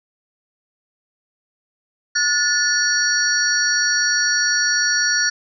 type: tone cluster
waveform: sine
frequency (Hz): 1450 / 1746 / 4457 / 5700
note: F#6 / A6 / C#8 / F8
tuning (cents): -35 / -14 / +9 / +34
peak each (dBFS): -21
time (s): 2.15-5.3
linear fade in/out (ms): 10
effects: none